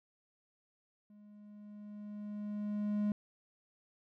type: tone with level ramp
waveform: triangle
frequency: 208 Hz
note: G#3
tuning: 3 cents sharp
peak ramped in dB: -54 to -27 dBFS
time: 1.1-3.12 s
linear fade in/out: 2 ms
effects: none